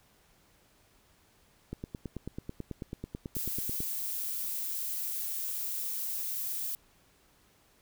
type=click train; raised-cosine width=3 ms; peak=-24 dBFS; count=20; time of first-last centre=1.73-3.804 s; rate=9.16 Hz
type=noise; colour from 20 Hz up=violet; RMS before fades=-35 dBFS; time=3.35-6.75 s; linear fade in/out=0 ms
effects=pink hiss -65 dBFS RMS until 7.81 s